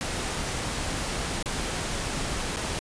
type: noise with dropouts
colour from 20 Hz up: pink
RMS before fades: -30 dBFS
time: 0.01-2.79 s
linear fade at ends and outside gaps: 0 ms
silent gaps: 1.426-1.459 / 2.562-2.569 s
effects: resampled to 22050 Hz